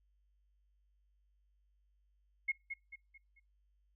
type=tone with echo; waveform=sine; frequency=2163 Hz; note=C#7; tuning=43 cents flat; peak=-30 dBFS; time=2.48-2.52 s; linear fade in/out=10 ms; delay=220 ms; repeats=4; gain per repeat=-8 dB; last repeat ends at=3.4 s; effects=noise-tail reverb RT60 0.3 s tail -26 dB re dry + added 50 Hz sine -70 dBFS peak until 3.95 s